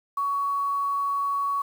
sine tone with quantisation, 1122 Hz, C#6, 21 cents sharp, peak -23 dBFS, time 0.17-1.62 s, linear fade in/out 5 ms, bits 8, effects none

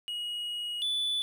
triangle tone pair in turn, 2896 / 3474 Hz, F#7 / A7, -38 / -23 cents, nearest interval minor third, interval 315 cents, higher second, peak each -31 / -26 dBFS, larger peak second, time 0.08-0.82 / 0.82-1.22 s, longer first, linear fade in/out 0 ms, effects none

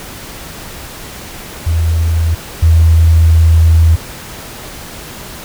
sine tone pair in turn, 82 / 81.62 Hz, E2 / E2, -9 / -17 cents, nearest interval unison, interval 8 cents, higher first, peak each -9 / -4 dBFS, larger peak second, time 1.66-2.35 / 2.62-3.96 s, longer second, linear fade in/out 10 ms, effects pink hiss -29 dBFS RMS until 5.44 s

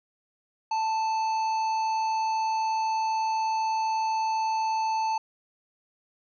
harmonic tone with a mistuned harmonic, 884 Hz, A5, 8 cents sharp, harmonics 1 / 3 / 5 / 7, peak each -24 / -40 / -42 / -47 dBFS, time 0.71-5.18 s, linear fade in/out 5 ms, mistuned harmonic 3, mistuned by -20 cents, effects none

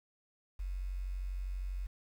sine tone with quantisation, 46.25 Hz, F#1, in tune, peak -35 dBFS, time 0.59-1.87 s, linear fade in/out 10 ms, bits 10, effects none

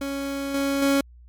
30% pulse tone with level steps, 277.2 Hz, C#4, in tune, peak -24 / -19 / -15 dBFS, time 0.01-1.01 s, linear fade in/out 5 ms, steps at 0.54 / 0.82 s, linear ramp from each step 5 ms, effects added 60 Hz sine -45 dBFS peak until 1.28 s + MP3 96 kbps

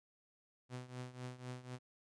sawtooth tone with tremolo, 125.7 Hz, B2, 31 cents sharp, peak -38 dBFS, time 0.69-1.79 s, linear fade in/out 50 ms, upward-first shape triangle, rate 4 Hz, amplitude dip 85%, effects resampled to 22050 Hz

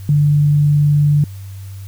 sine tone, 146.83 Hz, D3, in tune, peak -9 dBFS, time 0.09-1.24 s, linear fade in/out 2 ms, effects added 97 Hz sine -28 dBFS peak until 1.87 s + white hiss -46 dBFS RMS until 1.87 s

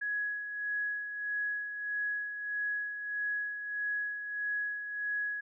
sine tone with tremolo, 1674 Hz, G#6, 13 cents sharp, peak -30 dBFS, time 0.01-5.41 s, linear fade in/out 10 ms, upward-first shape sine, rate 1.6 Hz, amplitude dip 55%, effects none

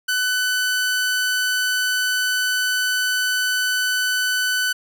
sawtooth tone, 1500 Hz, F#6, 23 cents sharp, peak -15 dBFS, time 0.08-4.73 s, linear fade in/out 10 ms, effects none

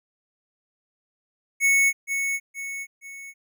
square tone with echo, 2209 Hz, C#7, 7 cents flat, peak -17 dBFS, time 1.6-1.93 s, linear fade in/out 50 ms, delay 470 ms, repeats 3, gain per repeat -7 dB, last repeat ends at 3.34 s, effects none

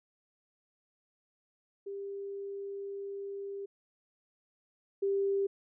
sine tone pair in turn, 397.5 / 395 Hz, G4 / G4, +24 / +13 cents, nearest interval unison, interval 11 cents, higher first, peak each -37 / -27 dBFS, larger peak second, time 1.86-3.66 / 5.02-5.47 s, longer first, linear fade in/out 10 ms, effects none

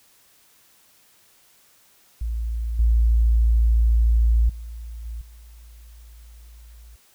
sine tone with level steps, 56.8 Hz, A#1, 44 cents flat, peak -23 / -14 / -32 / -29 / -42 dBFS, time 2.21-6.96 s, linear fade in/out 5 ms, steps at 2.79 / 4.49 / 5.05 / 5.21 s, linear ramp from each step 5 ms, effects white hiss -57 dBFS RMS until 7.14 s

